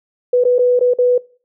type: tone with dropouts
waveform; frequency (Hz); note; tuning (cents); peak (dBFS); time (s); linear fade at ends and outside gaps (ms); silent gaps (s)
sine; 493.9; B4; 0; -9; 0.33-1.18; 5; 0.439-0.45 / 0.584-0.59 / 0.793-0.809 / 0.937-0.986
effects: noise-tail reverb RT60 0.4 s tail -22 dB re dry